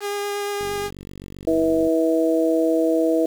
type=tone with vibrato; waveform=sawtooth; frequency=407.1 Hz; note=G#4; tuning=35 cents flat; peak=-20 dBFS; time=0-0.91 s; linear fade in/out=50 ms; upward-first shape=sine; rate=8.5 Hz; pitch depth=9 cents each way
type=click train; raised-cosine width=3 ms; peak=-25 dBFS; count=61; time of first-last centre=0.61-1.871 s; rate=47.6 Hz
type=harmonic tone; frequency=162 Hz; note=E3; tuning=30 cents flat; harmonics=2 / 3 / 4; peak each=-19 / -21 / -22 dBFS; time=1.47-3.26 s; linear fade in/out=5 ms
effects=7-bit